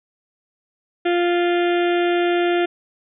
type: harmonic tone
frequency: 349.2 Hz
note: F4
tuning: in tune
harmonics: 1 / 2 / 4 / 5 / 6 / 7 / 8 / 9 / 10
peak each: -17 / -23 / -29 / -31 / -33 / -34 / -35 / -36 / -37 dBFS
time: 1.05-2.66 s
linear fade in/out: 10 ms
effects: none